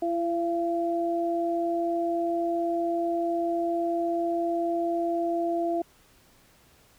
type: tone pair together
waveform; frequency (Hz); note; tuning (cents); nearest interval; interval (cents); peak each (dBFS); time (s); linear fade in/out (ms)
sine; 337.7 / 682; E4 / F5; +42 / -41; octave; 1217; -27; 0.02-5.82; 5
effects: pink hiss -59 dBFS RMS until 6.98 s